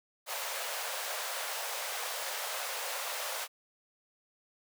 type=high-pass noise; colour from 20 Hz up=pink; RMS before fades=-37 dBFS; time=0.26-3.48 s; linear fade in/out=50 ms; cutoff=510 Hz; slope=48 dB/octave; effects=none